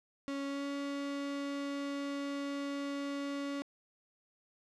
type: tone with pitch glide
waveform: 35% pulse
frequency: 277.9 to 281.5 Hz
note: C#4 to C#4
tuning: +4 to +27 cents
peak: -34 dBFS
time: 0.28-3.62 s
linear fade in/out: 0 ms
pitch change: +23 cents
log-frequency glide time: 0.46-0.66 s
effects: low-pass 6000 Hz 12 dB/octave